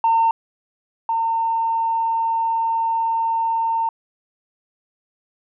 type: tone pair in turn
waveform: sine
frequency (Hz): 909 / 909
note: A#5 / A#5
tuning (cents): -44 / -44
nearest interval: unison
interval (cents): 0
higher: neither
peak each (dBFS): -12 / -17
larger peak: first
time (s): 0.04-0.31 / 1.09-3.89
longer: second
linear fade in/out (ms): 2
effects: tanh soft clip ceiling -10 dBFS